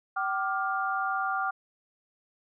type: tone cluster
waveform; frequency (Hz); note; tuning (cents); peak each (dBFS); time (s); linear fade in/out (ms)
sine; 769 / 1184 / 1406; G5 / D6 / F6; -33 / +14 / +11; -31; 0.16-1.51; 10
effects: none